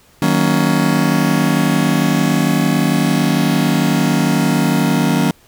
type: chord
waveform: 40% pulse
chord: D# minor seventh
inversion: none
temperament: just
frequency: 155.56 / 186.68 / 233.3 / 280 Hz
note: D#3 / F#3 / A#3 / C#4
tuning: 0 / +16 / +2 / +18 cents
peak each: -17 dBFS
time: 0.22-5.31 s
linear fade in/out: 2 ms
effects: pink hiss -50 dBFS RMS until 5.47 s